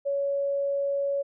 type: tone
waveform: sine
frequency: 560 Hz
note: C#5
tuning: 18 cents sharp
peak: -24 dBFS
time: 0.05-1.23 s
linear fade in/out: 20 ms
effects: none